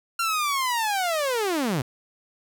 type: linear sweep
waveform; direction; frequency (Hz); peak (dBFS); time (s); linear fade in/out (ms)
sawtooth; down; 1385 to 115.3; -19; 0.19-1.82; 5
effects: none